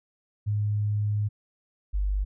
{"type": "tone pair in turn", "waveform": "sine", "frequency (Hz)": [104.4, 49.27], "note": ["G#2", "G1"], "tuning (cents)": [10, 10], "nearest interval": "octave + minor second", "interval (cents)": 1300, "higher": "first", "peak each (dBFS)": -23, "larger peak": "neither", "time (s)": [[0.46, 1.29], [1.93, 2.25]], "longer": "first", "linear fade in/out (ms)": 20, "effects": []}